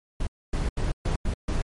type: noise bursts at uneven times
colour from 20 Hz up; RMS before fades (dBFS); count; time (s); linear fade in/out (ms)
brown; -25; 6; 0.2-0.27 / 0.53-0.69 / 0.77-0.92 / 1.05-1.16 / 1.25-1.34 / 1.48-1.62; 5
effects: MP3 48 kbps